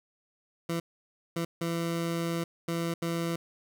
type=tone bursts at uneven times; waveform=20% pulse; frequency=167.9 Hz; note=E3; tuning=32 cents sharp; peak=-24 dBFS; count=5; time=0.69-0.8 / 1.36-1.45 / 1.61-2.44 / 2.68-2.94 / 3.02-3.36 s; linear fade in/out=5 ms; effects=none